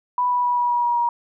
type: tone with pitch steps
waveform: sine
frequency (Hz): 987.8 / 981.5 / 975.3 / 969.1 / 963 / 956.9 / 950.9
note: B5 / B5 / B5 / B5 / B5 / A#5 / A#5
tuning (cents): 0 / -11 / -22 / -33 / -44 / +45 / +34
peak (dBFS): -17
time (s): 0.18-1.09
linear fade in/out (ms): 2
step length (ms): 130
effects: none